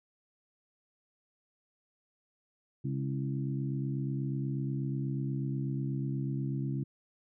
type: harmonic tone with a mistuned harmonic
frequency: 68.2 Hz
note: C#2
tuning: 28 cents flat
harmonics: 2 / 3 / 4 / 5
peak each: -32 / -39 / -40 / -42 dBFS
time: 2.84-6.84 s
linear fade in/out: 10 ms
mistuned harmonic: 5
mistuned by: -41 cents
effects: none